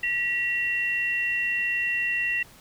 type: tone pair together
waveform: sine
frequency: 1934.6 / 2736 Hz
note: B6 / F7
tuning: -36 / -36 cents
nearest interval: tritone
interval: 600 cents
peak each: -26 dBFS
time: 0.03-2.43 s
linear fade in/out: 5 ms
effects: pink hiss -51 dBFS RMS until 2.6 s